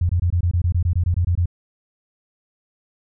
sine tone bursts, 87.31 Hz, F2, in tune, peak -15 dBFS, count 14, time 0.01-1.458 s, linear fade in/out 5 ms, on 83 ms, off 22 ms, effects none

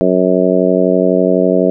harmonic tone, 92 Hz, F#2, 9 cents flat, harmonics 2 / 3 / 4 / 5 / 6 / 7, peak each -16 / -16 / -16 / -16 / -16 / -16 dBFS, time 0.01-1.7 s, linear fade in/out 0 ms, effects none

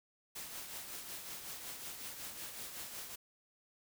white noise with tremolo, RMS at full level -44 dBFS, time 0.35-3.16 s, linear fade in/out 10 ms, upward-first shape triangle, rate 5.4 Hz, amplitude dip 50%, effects none

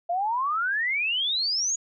sine exponential sweep, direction up, 671 to 6860 Hz, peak -23 dBFS, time 0.09-1.76 s, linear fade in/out 10 ms, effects none

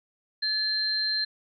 sine tone pair together, 1720 / 4150 Hz, A6 / C8, -40 / -15 cents, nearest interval octave + minor third, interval 1525 cents, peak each -32 / -25 dBFS, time 0.42-1.25 s, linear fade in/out 10 ms, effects none

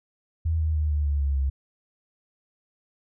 sine tone with pitch steps, 81 / 78.6 / 76.28 / 74.02 / 71.83 / 69.7 / 67.64 Hz, E2 / D#2 / D#2 / D2 / D2 / C#2 / C#2, -30 / +18 / -34 / +14 / -38 / +10 / -42 cents, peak -21 dBFS, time 0.45-1.5 s, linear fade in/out 10 ms, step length 150 ms, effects none

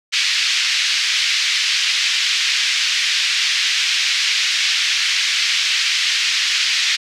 pink band-pass noise, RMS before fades -18 dBFS, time 0.12-6.97 s, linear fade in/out 20 ms, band 2100 to 5500 Hz, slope 24 dB/octave, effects none

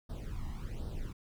brown noise with flanger, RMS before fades -39 dBFS, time 0.09-1.13 s, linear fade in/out 10 ms, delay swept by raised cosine 0.21 to 1.02 ms, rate 1.3 Hz, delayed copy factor +0.85, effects none

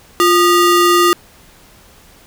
square ring-modulated tone, 789 Hz, G5, 11 cents sharp, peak -6 dBFS, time 0.2-1.13 s, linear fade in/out 0 ms, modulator 439 Hz, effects pink hiss -45 dBFS RMS until 2.26 s

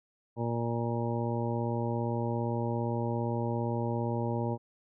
harmonic tone, 117.5 Hz, A#2, 14 cents sharp, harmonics 1 / 2 / 3 / 4 / 5 / 7 / 8, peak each -32 / -35 / -37 / -38 / -39 / -40 / -41 dBFS, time 0.36-4.58 s, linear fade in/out 50 ms, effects none

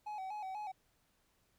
triangle tone with vibrato, 800 Hz, G5, 35 cents sharp, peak -38 dBFS, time 0.06-0.72 s, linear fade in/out 10 ms, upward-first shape square, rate 4.1 Hz, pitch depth 90 cents each way, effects pink hiss -75 dBFS RMS until 1.58 s

